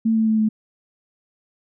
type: tone with pitch steps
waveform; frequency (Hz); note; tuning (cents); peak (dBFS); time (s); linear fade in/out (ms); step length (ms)
sine; 223.7 / 221.4 / 219.1 / 216.8; A3 / A3 / A3 / A3; +29 / +11 / -7 / -25; -15; 0.05-0.49; 10; 110
effects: none